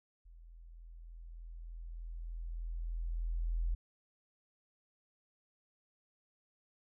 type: tone with level ramp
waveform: sine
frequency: 41.66 Hz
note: E1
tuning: 19 cents sharp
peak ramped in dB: -53 to -30 dBFS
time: 0.25-3.75 s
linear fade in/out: 10 ms
effects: none